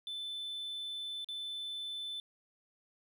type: tone with dropouts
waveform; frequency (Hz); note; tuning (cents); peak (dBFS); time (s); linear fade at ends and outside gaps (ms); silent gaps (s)
triangle; 3520; A7; 0; -36; 0.07-2.2; 1; 1.245-1.287
effects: tanh soft clip ceiling -32 dBFS